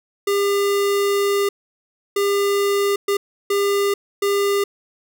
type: tone bursts at uneven times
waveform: square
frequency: 401.7 Hz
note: G4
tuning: 42 cents sharp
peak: -17 dBFS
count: 5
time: 0.27-1.49 / 2.16-2.96 / 3.08-3.17 / 3.5-3.94 / 4.22-4.64 s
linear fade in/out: 5 ms
effects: none